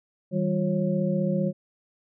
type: tone cluster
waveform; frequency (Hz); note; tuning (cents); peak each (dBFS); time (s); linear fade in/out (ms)
sine; 161.1 / 196.4 / 353.3 / 545; E3 / G3 / F4 / C#5; -39 / +4 / +20 / -29; -27 / -25 / -33 / -29; 0.31-1.53; 50
effects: none